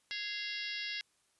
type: harmonic tone with a mistuned harmonic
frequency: 554.4 Hz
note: C#5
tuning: in tune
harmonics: 3 / 4 / 5 / 6 / 7 / 8 / 9 / 10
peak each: -46 / -42 / -44 / -45 / -46 / -47 / -45 / -51 dBFS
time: 0.11-1.01 s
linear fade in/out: 0 ms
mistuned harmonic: 4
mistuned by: -110 cents
effects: white hiss -73 dBFS RMS until 1.39 s + resampled to 24000 Hz